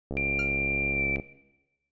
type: click train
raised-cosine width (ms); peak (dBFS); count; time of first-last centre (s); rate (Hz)
2; -20; 76; 0.11-1.199; 68.9
type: tone with pitch glide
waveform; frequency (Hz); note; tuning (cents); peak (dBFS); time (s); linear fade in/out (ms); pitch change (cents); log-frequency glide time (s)
sine; 2375 to 2336; D7 to D7; +19 to -10; -26; 0.17-1.16; 0; -29; 0.9-1.05
type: tone with exponential decay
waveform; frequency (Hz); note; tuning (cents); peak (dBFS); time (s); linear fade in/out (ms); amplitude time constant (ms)
sawtooth; 1396.9; F6; 0; -30; 0.39-0.51; 2; 26
effects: noise-tail reverb RT60 1.0 s tail -17 dB re dry + resampled to 16000 Hz